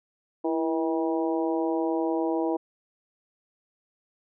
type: harmonic tone with a mistuned harmonic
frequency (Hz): 160.4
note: E3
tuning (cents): -47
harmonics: 2 / 3 / 4 / 5 / 6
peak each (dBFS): -26 / -30 / -32 / -34 / -36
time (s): 0.44-2.57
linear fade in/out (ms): 10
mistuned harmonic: 2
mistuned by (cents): +51
effects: none